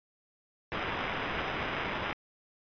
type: noise with sample-and-hold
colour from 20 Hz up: white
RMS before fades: -34 dBFS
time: 0.72-2.13 s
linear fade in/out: 0 ms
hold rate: 4410 Hz
effects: resampled to 11025 Hz